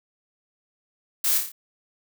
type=noise with echo; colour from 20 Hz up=blue; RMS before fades=-23 dBFS; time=1.24-1.38 s; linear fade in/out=5 ms; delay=28 ms; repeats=5; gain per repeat=-4 dB; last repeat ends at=1.52 s; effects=none